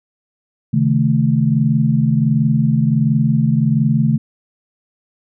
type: chord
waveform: sine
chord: A diminished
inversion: first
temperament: equal with one note detuned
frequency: 134.18 / 155.56 / 220 Hz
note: C3 / Eb3 / A3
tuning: +44 / 0 / 0 cents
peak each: -16 dBFS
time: 0.73-4.18 s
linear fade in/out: 10 ms
effects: none